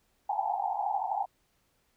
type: band-pass noise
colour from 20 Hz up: white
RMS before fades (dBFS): -31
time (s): 0.29-1.26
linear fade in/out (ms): 10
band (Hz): 740 to 870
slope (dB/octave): 96
effects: pink hiss -72 dBFS RMS until 1.96 s